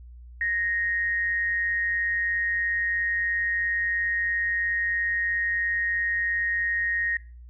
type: tone with amplitude modulation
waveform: sine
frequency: 1864.7 Hz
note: A#6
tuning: in tune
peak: -21 dBFS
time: 0.41-7.17 s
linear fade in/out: 2 ms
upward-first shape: sine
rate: 183 Hz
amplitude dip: 50%
effects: noise-tail reverb RT60 0.4 s tail -22 dB re dry + added 60 Hz sine -42 dBFS peak until 7.49 s